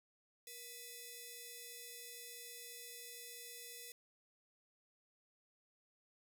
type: ring-modulated tone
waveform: 5% pulse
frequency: 1507 Hz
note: F#6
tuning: 31 cents sharp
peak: -35 dBFS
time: 0.47-3.92 s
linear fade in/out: 2 ms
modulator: 1030 Hz
effects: none